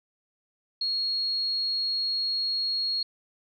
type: tone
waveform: sine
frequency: 4300 Hz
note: C8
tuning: 47 cents sharp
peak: -25 dBFS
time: 0.81-3.03 s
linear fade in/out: 5 ms
effects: none